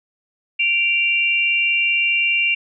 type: tone pair together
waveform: sine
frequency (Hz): 2349 / 2774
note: D7 / F7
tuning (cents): 0 / -12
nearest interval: minor third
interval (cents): 288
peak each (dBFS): -19 / -17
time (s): 0.59-2.55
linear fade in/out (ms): 10
effects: none